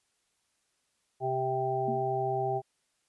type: harmonic tone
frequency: 130.7 Hz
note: C3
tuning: 1 cent flat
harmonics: 1 / 3 / 5 / 6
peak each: -36 / -32 / -35 / -31 dBFS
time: 1.2-2.62 s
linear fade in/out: 50 ms
type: tone with exponential decay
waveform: sine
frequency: 233.1 Hz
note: A#3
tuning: in tune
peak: -30 dBFS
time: 1.88-2.16 s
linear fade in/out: 2 ms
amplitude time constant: 59 ms
effects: white hiss -75 dBFS RMS until 3.08 s + resampled to 24000 Hz